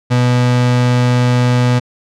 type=tone; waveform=35% pulse; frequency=123.47 Hz; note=B2; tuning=in tune; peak=-8 dBFS; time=0.1-1.8 s; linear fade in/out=20 ms; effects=low-pass 6000 Hz 12 dB/octave